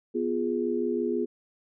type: chord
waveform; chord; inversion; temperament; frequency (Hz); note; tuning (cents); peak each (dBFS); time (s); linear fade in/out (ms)
sine; F diminished; second; equal; 246.9 / 349.2 / 415.3; Cb4 / F4 / Ab4; 0 / 0 / 0; -30 / -29 / -29; 0.14-1.26; 20
effects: none